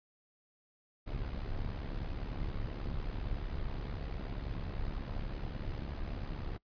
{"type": "noise with amplitude modulation", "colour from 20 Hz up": "brown", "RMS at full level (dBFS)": -35, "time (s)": [1.06, 6.58], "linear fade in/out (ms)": 20, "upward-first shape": "sine", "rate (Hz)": 70.2, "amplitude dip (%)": 70, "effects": ["noise-tail reverb RT60 0.1 s tail -22 dB re dry", "resampled to 11025 Hz"]}